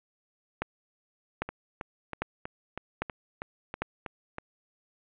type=two click trains; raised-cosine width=0.5 ms; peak=-14 / -20 dBFS; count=5 / 10; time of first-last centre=0.62-3.82 / 1.49-4.384 s; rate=1.25 / 3.11 Hz; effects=resampled to 8000 Hz + 7-bit